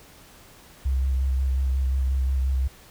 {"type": "tone with vibrato", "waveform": "sine", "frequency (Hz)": 66, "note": "C2", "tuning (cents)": 16, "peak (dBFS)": -20, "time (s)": [0.85, 2.68], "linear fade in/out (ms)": 10, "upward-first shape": "square", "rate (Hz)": 5.6, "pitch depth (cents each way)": 22, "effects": ["pink hiss -50 dBFS RMS until 2.9 s"]}